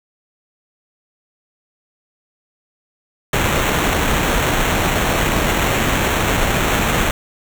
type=noise with sample-and-hold; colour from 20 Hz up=pink; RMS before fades=-17 dBFS; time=3.33-7.11 s; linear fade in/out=2 ms; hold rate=4900 Hz; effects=none